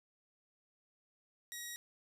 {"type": "tone", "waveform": "10% pulse", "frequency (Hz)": 1900, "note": "A#6", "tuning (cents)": 33, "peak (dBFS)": -34, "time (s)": [1.52, 1.76], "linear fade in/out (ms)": 0, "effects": []}